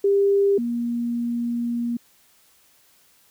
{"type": "tone pair in turn", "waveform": "sine", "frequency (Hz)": [398.7, 237.1], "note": ["G4", "A#3"], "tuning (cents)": [29, 30], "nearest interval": "major sixth", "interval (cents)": 899, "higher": "first", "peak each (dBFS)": [-15, -22], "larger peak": "first", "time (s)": [[0.04, 0.58], [0.58, 1.97]], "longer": "second", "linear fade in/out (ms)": 5, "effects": ["white hiss -58 dBFS RMS until 3.3 s"]}